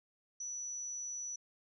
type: tone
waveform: sine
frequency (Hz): 5920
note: F#8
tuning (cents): 0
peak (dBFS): -39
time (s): 0.4-1.36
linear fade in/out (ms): 5
effects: none